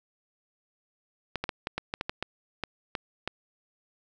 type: clicks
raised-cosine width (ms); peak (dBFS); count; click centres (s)
0.3; -14; 12; 1.357 / 1.44 / 1.492 / 1.671 / 1.78 / 1.939 / 2.011 / 2.095 / 2.226 / 2.637 / 2.952 / 3.276
effects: none